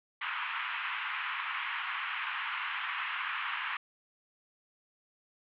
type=band-pass noise; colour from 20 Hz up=pink; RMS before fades=-36 dBFS; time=0.21-3.77 s; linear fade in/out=5 ms; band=990 to 3000 Hz; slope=48 dB/octave; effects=none